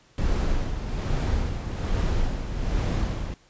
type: noise with tremolo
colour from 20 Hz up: brown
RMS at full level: -23 dBFS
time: 0.18-3.34 s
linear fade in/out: 2 ms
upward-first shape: sine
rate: 1.2 Hz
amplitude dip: 55%
effects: pink hiss -58 dBFS RMS until 3.49 s + resampled to 16000 Hz